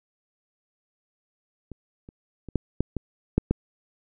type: clicks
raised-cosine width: 3 ms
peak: -25 / -30 / -25 / -9 / -9 / -15 / -6 / -8 dBFS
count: 8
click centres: 1.717 / 2.089 / 2.487 / 2.557 / 2.806 / 2.967 / 3.38 / 3.51 s
effects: none